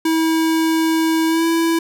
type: tone with pitch glide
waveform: square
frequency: 322.9 to 330.6 Hz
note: E4 to E4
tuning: -36 to +5 cents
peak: -15 dBFS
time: 0.05-1.79 s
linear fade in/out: 5 ms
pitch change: +41 cents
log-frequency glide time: 1.27-1.45 s
effects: none